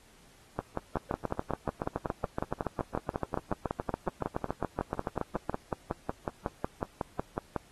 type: two click trains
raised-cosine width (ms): 1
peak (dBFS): -16 / -16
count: 39 / 33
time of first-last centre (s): 0.59-7.562 / 0.97-5.496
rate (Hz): 5.45 / 7.07
effects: pink hiss -60 dBFS RMS until 7.71 s + AAC 32 kbps